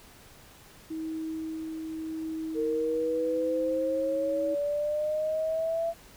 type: tone with tremolo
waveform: sine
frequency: 319 Hz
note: D#4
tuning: 43 cents sharp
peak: -31 dBFS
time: 0.9-4.55 s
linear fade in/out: 10 ms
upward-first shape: sine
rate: 0.84 Hz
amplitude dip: 25%
type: exponential sweep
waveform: sine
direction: up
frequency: 454.7 to 673 Hz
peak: -26 dBFS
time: 2.54-5.94 s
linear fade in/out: 50 ms
effects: pink hiss -53 dBFS RMS until 6.16 s

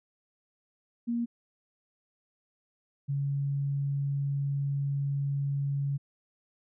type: tone pair in turn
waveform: sine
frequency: 235.8 / 140.21 Hz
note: A#3 / C#3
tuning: +20 / +20 cents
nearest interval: major sixth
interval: 900 cents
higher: first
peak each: -27 dBFS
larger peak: neither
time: 1.07-1.26 / 3.08-5.98 s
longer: second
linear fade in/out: 20 ms
effects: none

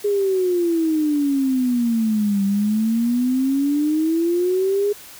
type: exponential two-way sweep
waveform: sine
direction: down then up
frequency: 415.3 to 196 to 415.3 Hz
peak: -16 dBFS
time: 0.04-4.93 s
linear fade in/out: 10 ms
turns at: 2.44 s
effects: white hiss -41 dBFS RMS until 5.19 s

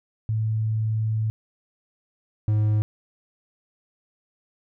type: tone pair in turn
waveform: sine / triangle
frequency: 109.8 / 106.67 Hz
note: A2 / G#2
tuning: -3 / +47 cents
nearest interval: minor second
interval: 50 cents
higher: first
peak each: -21 / -16 dBFS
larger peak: second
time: 0.29-1.3 / 2.48-2.82 s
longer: first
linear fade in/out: 0 ms
effects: none

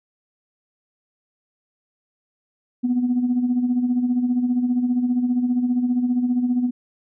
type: tone with tremolo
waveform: sine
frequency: 246.9 Hz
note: B3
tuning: in tune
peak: -14 dBFS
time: 2.83-6.71 s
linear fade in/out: 20 ms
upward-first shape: sine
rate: 15 Hz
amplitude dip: 60%
effects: tanh soft clip ceiling -12 dBFS

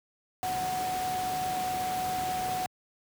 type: tone in noise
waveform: sine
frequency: 740 Hz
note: F#5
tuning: in tune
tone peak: -29 dBFS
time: 0.43-2.66 s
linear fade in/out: 0 ms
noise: pink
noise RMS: -37 dBFS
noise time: 0.43-2.66 s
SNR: +5 dB
effects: high-pass 100 Hz 12 dB/octave

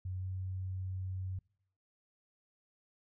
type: tone with pitch glide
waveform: sine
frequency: 92.5 to 93.57 Hz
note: F#2 to F#2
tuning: 0 to +20 cents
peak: -36 dBFS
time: 0.05-1.39 s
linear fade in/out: 5 ms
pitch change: +20 cents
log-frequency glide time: 0.18-0.25 s
effects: noise-tail reverb RT60 0.7 s tail -26 dB re dry

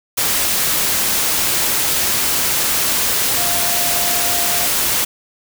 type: tone in noise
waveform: sine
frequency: 698.5 Hz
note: F5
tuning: in tune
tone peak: -26 dBFS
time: 3.37-4.66 s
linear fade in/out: 10 ms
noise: white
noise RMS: -17 dBFS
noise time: 0.17-5.05 s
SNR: -12 dB
effects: none

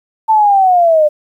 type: linear sweep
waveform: sine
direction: down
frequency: 892 to 590 Hz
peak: -6 dBFS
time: 0.28-1.09 s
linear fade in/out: 20 ms
effects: 8-bit

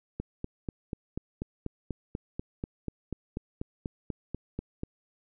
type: click train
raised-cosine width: 3 ms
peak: -20 dBFS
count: 20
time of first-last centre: 0.2-4.834 s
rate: 4.1 Hz
effects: none

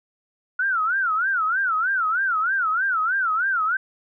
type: tone with vibrato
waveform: sine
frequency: 1419 Hz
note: F6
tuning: 27 cents sharp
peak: -19 dBFS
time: 0.59-3.77 s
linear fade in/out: 5 ms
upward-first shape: sine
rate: 3.2 Hz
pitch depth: 210 cents each way
effects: none

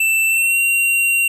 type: tone with pitch glide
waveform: square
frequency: 2664 to 2752 Hz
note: E7 to F7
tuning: +18 to -26 cents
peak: -14 dBFS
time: 0-1.28 s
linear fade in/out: 5 ms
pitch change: +56 cents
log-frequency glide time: 0.27-0.59 s
effects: none

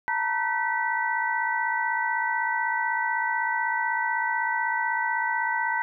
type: tone cluster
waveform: sine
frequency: 896 / 952 / 1525 / 1957 Hz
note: A5 / A#5 / G6 / B6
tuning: +31 / +36 / -48 / -16 cents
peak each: -29 dBFS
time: 0.08-5.82 s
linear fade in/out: 0 ms
effects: none

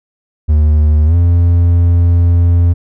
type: tone with pitch glide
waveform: triangle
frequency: 76 to 86.3 Hz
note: D#2 to F2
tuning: -40 to -20 cents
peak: -4 dBFS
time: 0.48-2.74 s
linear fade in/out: 20 ms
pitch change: +220 cents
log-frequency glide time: 1.05-1.15 s
effects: none

